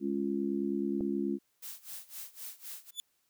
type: harmonic tone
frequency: 69.4 Hz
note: C#2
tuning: 3 cents sharp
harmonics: 3 / 4 / 5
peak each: -34 / -34 / -34 dBFS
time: 0-1.39 s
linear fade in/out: 50 ms
type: click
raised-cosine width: 2 ms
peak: -26 dBFS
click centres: 1.008 s
type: noise with tremolo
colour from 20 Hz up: blue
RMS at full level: -42 dBFS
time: 1.62-2.91 s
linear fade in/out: 10 ms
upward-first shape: sine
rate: 3.9 Hz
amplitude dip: 90%
type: tone with exponential growth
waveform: sawtooth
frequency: 3471 Hz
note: A7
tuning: 24 cents flat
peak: -28 dBFS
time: 2.92-3 s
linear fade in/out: 0 ms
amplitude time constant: 16 ms
effects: white hiss -75 dBFS RMS until 3.29 s